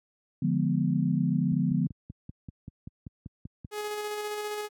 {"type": "chord", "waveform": "sine", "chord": "D diminished seventh", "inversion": "none", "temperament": "equal", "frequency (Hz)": [146.83, 174.61, 207.7, 246.9], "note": ["D3", "F3", "Ab3", "Cb4"], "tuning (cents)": [0, 0, 0, 0], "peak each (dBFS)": [-28, -27, -31, -29], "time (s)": [0.42, 1.87], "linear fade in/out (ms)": 5}
{"type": "click train", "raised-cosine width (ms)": 5, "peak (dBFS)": -26, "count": 12, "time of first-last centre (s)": [1.52, 3.648], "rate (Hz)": 5.17}
{"type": "tone with tremolo", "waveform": "sawtooth", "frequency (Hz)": 419.6, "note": "G#4", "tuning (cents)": 18, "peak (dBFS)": -27, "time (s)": [3.71, 4.69], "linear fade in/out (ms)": 50, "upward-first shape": "square", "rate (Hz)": 15, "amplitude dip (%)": 25}
{"effects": ["high-pass 80 Hz 12 dB/octave"]}